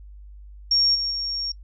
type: tone with level steps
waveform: sine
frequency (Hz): 5540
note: F8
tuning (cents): -15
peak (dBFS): -16 / -23 / -25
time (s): 0.71-1.52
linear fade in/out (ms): 5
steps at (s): 0.94 / 1.1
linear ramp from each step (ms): 20
effects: noise-tail reverb RT60 0.1 s tail -26 dB re dry + added 50 Hz sine -40 dBFS peak until 1.63 s